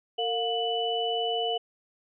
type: tone cluster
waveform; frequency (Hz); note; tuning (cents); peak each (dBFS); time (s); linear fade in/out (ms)
sine; 457 / 711 / 2976; A#4 / F5 / F#7; -34 / +31 / +9; -30; 0.18-1.58; 10
effects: none